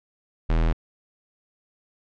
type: tone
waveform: square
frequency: 40.71 Hz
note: E1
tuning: 21 cents flat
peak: -19 dBFS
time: 0.49-0.73 s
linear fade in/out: 10 ms
effects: low-pass 3000 Hz 12 dB/octave